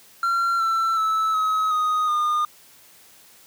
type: tone with pitch steps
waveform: triangle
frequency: 1371 / 1338.9 / 1307.6 / 1277 / 1247.1 / 1217.9 Hz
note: F6 / E6 / E6 / D#6 / D#6 / D#6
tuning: -32 / +27 / -14 / +45 / +4 / -37 cents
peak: -17 dBFS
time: 0.23-2.45 s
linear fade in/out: 2 ms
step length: 370 ms
effects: white hiss -51 dBFS RMS until 3.46 s + high-pass 80 Hz 12 dB/octave